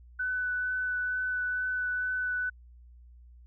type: tone with vibrato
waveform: sine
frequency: 1497 Hz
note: F#6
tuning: 20 cents sharp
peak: -28 dBFS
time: 0.19-2.5 s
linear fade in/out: 10 ms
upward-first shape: triangle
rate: 2.2 Hz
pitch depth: 12 cents each way
effects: added 60 Hz sine -50 dBFS peak until 3.46 s